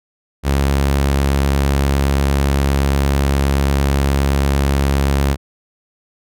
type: tone with vibrato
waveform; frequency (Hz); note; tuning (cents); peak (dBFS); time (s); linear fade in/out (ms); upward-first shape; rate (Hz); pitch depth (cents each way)
sawtooth; 69.3; C#2; 0; -9; 0.43-5.37; 50; sine; 8; 8
effects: none